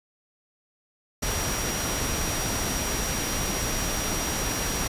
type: tone in noise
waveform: sine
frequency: 5720 Hz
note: F8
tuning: 41 cents sharp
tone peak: -33 dBFS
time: 1.22-4.88 s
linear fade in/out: 10 ms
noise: pink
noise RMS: -28 dBFS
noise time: 1.22-4.88 s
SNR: -8 dB
effects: resampled to 32000 Hz